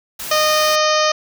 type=noise; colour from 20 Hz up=white; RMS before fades=-28 dBFS; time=0.19-0.76 s; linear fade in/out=10 ms
type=harmonic tone; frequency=615 Hz; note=D#5; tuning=20 cents flat; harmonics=1 / 2 / 3 / 4 / 5 / 6 / 7 / 8 / 9 / 10; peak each=-17 / -18 / -24 / -26 / -25 / -29 / -27 / -26 / -26 / -26 dBFS; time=0.31-1.12 s; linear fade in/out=5 ms
effects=none